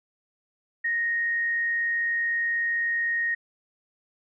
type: tone with frequency modulation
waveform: sine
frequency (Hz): 1864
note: A#6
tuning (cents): -1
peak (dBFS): -23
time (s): 0.84-3.35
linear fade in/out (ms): 10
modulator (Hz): 78.7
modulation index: 0.25
effects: none